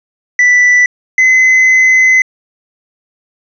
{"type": "tone pair in turn", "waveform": "triangle", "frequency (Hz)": [1975.5, 2039], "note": ["B6", "C7"], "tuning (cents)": [0, -45], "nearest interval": "minor second", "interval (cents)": 55, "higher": "second", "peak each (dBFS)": -3, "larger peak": "neither", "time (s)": [[0.39, 0.86], [1.18, 2.22]], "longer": "second", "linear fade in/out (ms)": 2, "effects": ["resampled to 16000 Hz"]}